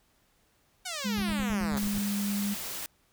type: exponential sweep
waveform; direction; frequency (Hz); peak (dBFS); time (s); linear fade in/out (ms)
5% pulse; down; 764 to 130.81; -22; 0.85-1.79; 10
type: tone with pitch glide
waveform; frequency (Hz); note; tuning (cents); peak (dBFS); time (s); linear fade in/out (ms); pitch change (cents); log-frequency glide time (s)
sine; 205.4 to 202.7; G#3 to G#3; -19 to -42; -28; 1.04-2.55; 20; -23; 1.74-2.07
type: noise bursts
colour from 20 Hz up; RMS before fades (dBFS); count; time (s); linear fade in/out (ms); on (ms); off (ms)
brown; -38; 8; 1.17-1.986; 2; 53; 56
type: noise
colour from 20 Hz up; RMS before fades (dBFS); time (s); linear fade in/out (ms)
white; -37; 1.77-2.86; 0
effects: pink hiss -68 dBFS RMS until 3.12 s